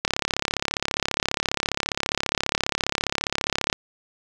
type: click train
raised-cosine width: 0.2 ms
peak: -4 dBFS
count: 129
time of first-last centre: 0.05-3.728 s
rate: 34.8 Hz
effects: none